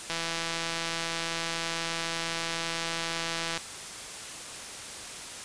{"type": "click train", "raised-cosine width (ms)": 0.2, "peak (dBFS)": -14, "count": 578, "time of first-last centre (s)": [0.1, 3.576], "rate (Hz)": 166, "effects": ["white hiss -40 dBFS RMS until 5.44 s", "resampled to 22050 Hz"]}